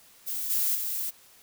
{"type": "noise with level steps", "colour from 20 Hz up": "violet", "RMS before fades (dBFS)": [-32, -26, -31], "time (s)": [0.26, 1.11], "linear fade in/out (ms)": 20, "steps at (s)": [0.5, 0.75], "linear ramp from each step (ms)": 2, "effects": ["white hiss -56 dBFS RMS until 1.42 s"]}